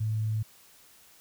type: tone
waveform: sine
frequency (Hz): 109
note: A2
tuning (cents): -16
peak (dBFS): -26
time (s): 0-0.43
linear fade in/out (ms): 10
effects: white hiss -57 dBFS RMS until 1.2 s